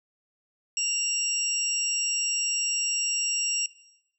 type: tone cluster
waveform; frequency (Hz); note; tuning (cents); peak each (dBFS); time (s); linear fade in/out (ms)
sine; 2773 / 5600 / 7720; F7 / F8 / B8; -13 / +4 / -40; -29; 0.77-3.66; 2
effects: noise-tail reverb RT60 0.8 s tail -17 dB re dry